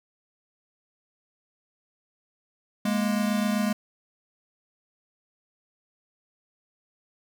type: tone pair together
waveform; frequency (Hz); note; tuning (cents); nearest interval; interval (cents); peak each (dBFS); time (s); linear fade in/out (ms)
square; 207.6 / 235.4; G#3 / A#3; 0 / +17; major second; 217; -25 / -29; 2.85-3.73; 5
effects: none